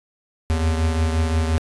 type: beating tone pair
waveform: square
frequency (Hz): 79.7 / 85.4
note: D#2 / F2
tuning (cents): +42 / -38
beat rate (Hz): 5.7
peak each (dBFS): -19 / -27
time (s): 0.5-1.58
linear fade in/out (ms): 0
effects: resampled to 24000 Hz